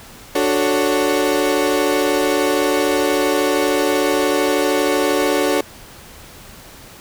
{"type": "chord", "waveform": "35% pulse", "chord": "D major seventh", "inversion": "none", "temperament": "equal with one note detuned", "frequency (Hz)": [293.7, 370, 442.3, 554.4], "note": ["D4", "F#4", "A4", "C#5"], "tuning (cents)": [0, 0, 9, 0], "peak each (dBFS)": -19, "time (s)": [0.35, 5.61], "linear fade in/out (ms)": 5, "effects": ["pink hiss -40 dBFS RMS until 7 s"]}